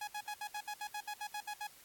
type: tone bursts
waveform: sawtooth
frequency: 836 Hz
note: G#5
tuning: 11 cents sharp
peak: -35 dBFS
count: 13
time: 0.01-1.671 s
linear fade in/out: 5 ms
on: 65 ms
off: 68 ms
effects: white hiss -60 dBFS RMS until 1.84 s + AAC 64 kbps